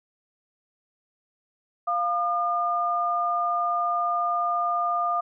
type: tone pair together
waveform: sine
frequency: 698.5 / 1209.9 Hz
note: F5 / D#6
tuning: 0 / -49 cents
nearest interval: minor seventh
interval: 951 cents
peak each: -26 / -24 dBFS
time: 1.87-5.21 s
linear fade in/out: 10 ms
effects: none